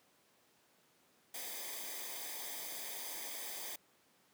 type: noise with comb filter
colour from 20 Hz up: white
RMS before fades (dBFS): -44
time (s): 1.34-3.76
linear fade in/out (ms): 5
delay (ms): 0.72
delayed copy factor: -0.7
effects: pink hiss -70 dBFS RMS until 4.33 s + high-pass 200 Hz 12 dB/octave